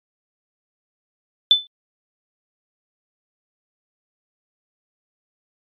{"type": "tone with exponential decay", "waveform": "sine", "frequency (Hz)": 3512, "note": "A7", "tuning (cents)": -4, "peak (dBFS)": -5, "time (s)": [1.51, 1.67], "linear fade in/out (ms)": 1, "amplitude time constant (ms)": 33, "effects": ["MP3 64 kbps"]}